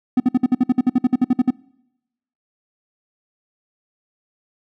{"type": "tone bursts", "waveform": "triangle", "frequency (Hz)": 251.6, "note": "B3", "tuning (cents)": 32, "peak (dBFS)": -9, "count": 16, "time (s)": [0.17, 1.506], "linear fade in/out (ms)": 5, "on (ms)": 31, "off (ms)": 56, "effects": ["noise-tail reverb RT60 0.9 s tail -25 dB re dry"]}